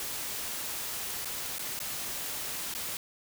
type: noise with dropouts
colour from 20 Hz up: white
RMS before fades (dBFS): -36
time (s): 0-2.97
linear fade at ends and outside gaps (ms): 1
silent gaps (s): 1.247-1.255 / 1.584-1.593 / 1.791-1.801 / 2.739-2.749
effects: none